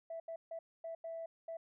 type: tone bursts at uneven times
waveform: sine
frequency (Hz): 659.3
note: E5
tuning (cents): 0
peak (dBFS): -40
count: 6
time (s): 0.1-0.2 / 0.28-0.36 / 0.51-0.59 / 0.84-0.95 / 1.04-1.26 / 1.48-1.57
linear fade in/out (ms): 5
effects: tanh soft clip ceiling -36 dBFS